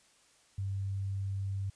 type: tone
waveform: sine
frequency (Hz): 97.8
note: G2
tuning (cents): -4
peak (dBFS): -32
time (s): 0.58-1.7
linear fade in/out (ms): 5
effects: white hiss -65 dBFS RMS until 1.75 s + resampled to 22050 Hz